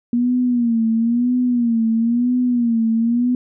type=tone with vibrato; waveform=sine; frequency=236.8 Hz; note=A#3; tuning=27 cents sharp; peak=-14 dBFS; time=0.13-3.35 s; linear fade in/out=2 ms; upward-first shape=sine; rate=1 Hz; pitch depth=92 cents each way; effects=none